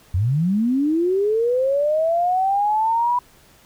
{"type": "linear sweep", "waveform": "sine", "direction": "up", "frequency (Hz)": [82.2, 987.8], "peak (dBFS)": -16, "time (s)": [0.14, 3.19], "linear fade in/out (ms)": 5, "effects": ["pink hiss -52 dBFS RMS until 3.65 s"]}